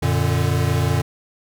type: chord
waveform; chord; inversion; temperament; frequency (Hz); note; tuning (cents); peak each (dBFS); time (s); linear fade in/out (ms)
square; Gb augmented; none; equal with one note detuned; 90.75 / 116.54 / 146.83; Gb2 / Bb2 / D3; -33 / 0 / 0; -22; 0.02-1.02; 10
effects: none